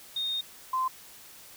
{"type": "tone pair in turn", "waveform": "sine", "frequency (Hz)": [3691, 1035.8], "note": ["A#7", "C6"], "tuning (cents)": [-18, -18], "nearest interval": "octave + minor seventh", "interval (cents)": 2200, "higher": "first", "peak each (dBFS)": [-28, -25], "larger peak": "second", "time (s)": [[0.16, 0.41], [0.73, 0.88]], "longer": "first", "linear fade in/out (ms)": 5, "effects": ["white hiss -50 dBFS RMS until 1.56 s"]}